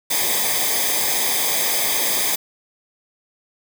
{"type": "noise with comb filter", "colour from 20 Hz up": "white", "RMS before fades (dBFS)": -20, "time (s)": [0.1, 2.36], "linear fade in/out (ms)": 10, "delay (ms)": 0.71, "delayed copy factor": -0.8, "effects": []}